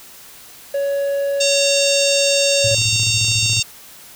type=tone; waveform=triangle; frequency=560 Hz; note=C#5; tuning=18 cents sharp; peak=-15 dBFS; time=0.74-2.75 s; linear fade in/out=5 ms
type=harmonic tone; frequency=916 Hz; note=A#5; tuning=31 cents flat; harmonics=3 / 4 / 5 / 6 / 7 / 8 / 9; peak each=-21 / -22 / -23 / -24 / -24 / -25 / -26 dBFS; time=1.4-3.63 s; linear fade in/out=10 ms
type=tone with tremolo; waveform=sine; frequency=110 Hz; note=A2; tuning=in tune; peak=-19 dBFS; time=2.64-3.6 s; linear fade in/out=5 ms; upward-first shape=square; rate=14 Hz; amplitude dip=65%
effects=white hiss -41 dBFS RMS until 4.15 s